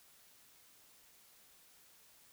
silence, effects white hiss -64 dBFS RMS until 2.32 s

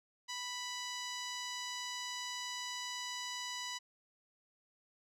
10% pulse tone with low-pass filter, 987.8 Hz, B5, in tune, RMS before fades -42 dBFS, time 0.28-3.79 s, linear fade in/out 20 ms, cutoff 7900 Hz, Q 1.4, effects none

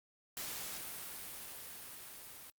white noise with level ramp, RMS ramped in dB -42 to -52 dBFS, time 0.37-2.5 s, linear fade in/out 0 ms, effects Opus 48 kbps

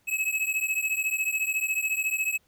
square beating tone pair, 2566 / 2580 Hz, E7 / E7, -47 / -38 cents, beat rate 14 Hz, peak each -29 dBFS, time 0.07-2.38 s, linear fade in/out 20 ms, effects pink hiss -67 dBFS RMS until 2.47 s

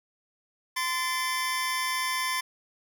25% pulse tone cluster, 1032 / 1756 / 2320 / 5390 Hz, C6 / A6 / D7 / E8, -24 / -4 / -22 / +38 cents, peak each -25 / -30 / -34 / -31 dBFS, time 0.76-2.41 s, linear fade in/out 10 ms, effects none

